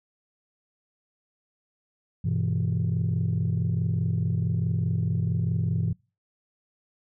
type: chord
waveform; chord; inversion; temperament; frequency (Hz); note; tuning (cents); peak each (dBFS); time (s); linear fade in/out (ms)
sine; E minor; first; just; 98.89 / 123.61 / 164.81; G2 / B2 / E3; +16 / +2 / 0; -26; 2.24-5.93; 10
effects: noise-tail reverb RT60 0.3 s tail -24 dB re dry + tanh soft clip ceiling -18 dBFS